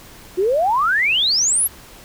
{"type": "exponential sweep", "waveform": "sine", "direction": "up", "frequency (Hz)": [349.2, 11940], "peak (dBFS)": -14, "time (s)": [0.37, 1.68], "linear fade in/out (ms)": 20, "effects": ["pink hiss -42 dBFS RMS until 2.04 s"]}